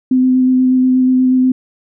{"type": "tone with vibrato", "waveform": "sine", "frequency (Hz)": 256.3, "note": "C4", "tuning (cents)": -36, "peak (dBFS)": -8, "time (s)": [0.11, 1.52], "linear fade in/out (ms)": 5, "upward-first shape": "square", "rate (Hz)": 8.3, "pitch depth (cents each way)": 9, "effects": []}